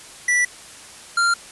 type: tone pair in turn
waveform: square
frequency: 1963 / 1388.1 Hz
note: B6 / F6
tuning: -11 / -11 cents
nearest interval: tritone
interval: 600 cents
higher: first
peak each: -16 dBFS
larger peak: neither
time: 0.28-0.45 / 1.17-1.34 s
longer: neither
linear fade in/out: 5 ms
effects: white hiss -41 dBFS RMS until 1.51 s + resampled to 24000 Hz